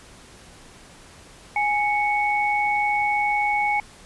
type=tone pair together; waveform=sine; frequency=830.4 / 2217 Hz; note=G#5 / C#7; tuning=0 / 0 cents; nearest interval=octave + perfect fourth; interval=1700 cents; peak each=-21 / -23 dBFS; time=1.56-3.8 s; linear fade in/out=2 ms; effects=pink hiss -47 dBFS RMS until 4.05 s + resampled to 24000 Hz